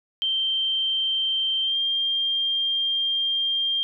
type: tone with pitch glide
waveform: sine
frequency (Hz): 3136 to 3195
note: G7 to G7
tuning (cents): 0 to +32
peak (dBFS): -21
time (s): 0.22-3.83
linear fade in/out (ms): 0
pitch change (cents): +32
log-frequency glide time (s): 1.62-1.77
effects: none